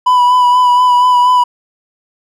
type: tone with vibrato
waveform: triangle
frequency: 990 Hz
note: B5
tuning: 4 cents sharp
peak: -4 dBFS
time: 0.06-1.44 s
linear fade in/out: 10 ms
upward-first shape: sine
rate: 4.2 Hz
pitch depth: 24 cents each way
effects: none